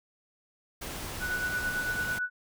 pink noise, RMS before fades -38 dBFS, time 0.81-2.19 s, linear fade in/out 10 ms
sine tone with tremolo, 1480 Hz, F#6, in tune, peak -27 dBFS, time 1.2-2.3 s, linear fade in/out 50 ms, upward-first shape sine, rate 9 Hz, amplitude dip 50%
effects none

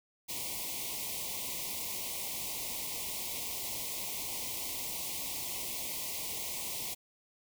white band-stop noise, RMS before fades -38 dBFS, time 0.28-6.95 s, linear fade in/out 20 ms, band 1100 to 2000 Hz, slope 96 dB/octave, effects none

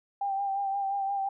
sine tone with vibrato, 790 Hz, G5, 13 cents sharp, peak -27 dBFS, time 0.21-1.29 s, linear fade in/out 5 ms, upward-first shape sine, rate 5.7 Hz, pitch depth 31 cents each way, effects none

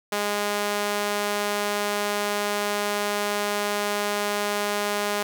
sawtooth tone with high-pass filter, 205.8 Hz, G#3, 16 cents flat, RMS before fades -26 dBFS, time 0.12-5.23 s, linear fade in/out 5 ms, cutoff 490 Hz, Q 0.76, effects none

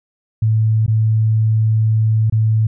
sine tone with dropouts, 110 Hz, A2, in tune, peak -11 dBFS, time 0.42-2.67 s, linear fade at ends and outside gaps 5 ms, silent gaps 0.864-0.879 / 2.299-2.323 s, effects none

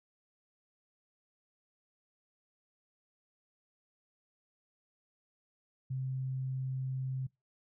sine tone, 131.2 Hz, C3, 5 cents sharp, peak -33 dBFS, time 5.9-7.27 s, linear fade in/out 10 ms, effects noise-tail reverb RT60 0.2 s tail -23 dB re dry

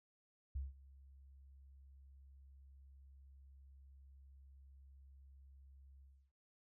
sine tone with ADSR envelope, 67.7 Hz, C#2, 40 cents flat, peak -37 dBFS, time 0.55-6.32 s, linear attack 8 ms, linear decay 170 ms, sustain -21 dB, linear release 300 ms, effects none

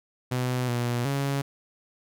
sawtooth tone with pitch steps, 125.8 / 120.7 / 139.1 Hz, B2 / B2 / C#3, +32 / -39 / +6 cents, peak -21 dBFS, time 0.31-1.42 s, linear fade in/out 10 ms, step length 370 ms, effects none

